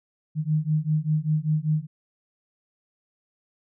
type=beating tone pair; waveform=sine; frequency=151.7 / 156.8 Hz; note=D#3 / D#3; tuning=-44 / +14 cents; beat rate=5.1 Hz; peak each=-24 dBFS; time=0.35-1.87 s; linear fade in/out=50 ms; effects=none